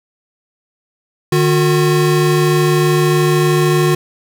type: tone pair together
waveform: square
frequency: 151.59 / 361.5 Hz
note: D#3 / F#4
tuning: -45 / -40 cents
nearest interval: octave + minor third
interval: 1505 cents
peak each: -14 dBFS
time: 1.32-3.95 s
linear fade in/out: 5 ms
effects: none